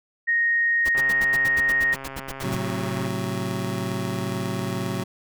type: tone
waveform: sine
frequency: 1864.7 Hz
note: A#6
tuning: in tune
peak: -18 dBFS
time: 0.27-1.95 s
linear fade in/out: 20 ms
type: noise bursts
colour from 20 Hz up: pink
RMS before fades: -32 dBFS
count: 15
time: 0.85-2.558 s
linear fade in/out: 10 ms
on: 42 ms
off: 77 ms
type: click train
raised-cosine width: 0.5 ms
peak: -21 dBFS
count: 287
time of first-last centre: 0.95-3.069 s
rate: 135 Hz
type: chord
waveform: 25% pulse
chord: F# diminished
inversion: first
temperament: just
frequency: 111 / 133.2 / 185 Hz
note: A2 / C3 / F#3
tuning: +16 / +31 / 0 cents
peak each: -27 / -27 / -25 dBFS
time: 2.43-5.04 s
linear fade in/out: 10 ms
effects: none